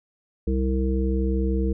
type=harmonic tone; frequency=65.2 Hz; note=C2; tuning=5 cents flat; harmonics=1 / 3 / 5 / 7; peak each=-22 / -27 / -29 / -30 dBFS; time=0.47-1.73 s; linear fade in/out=5 ms; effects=none